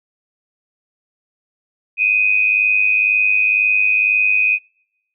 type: tone with amplitude modulation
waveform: sine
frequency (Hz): 2500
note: D#7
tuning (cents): +8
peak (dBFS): -9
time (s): 1.97-4.59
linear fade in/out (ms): 50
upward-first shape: sine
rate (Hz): 102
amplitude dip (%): 70
effects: noise-tail reverb RT60 0.8 s tail -26 dB re dry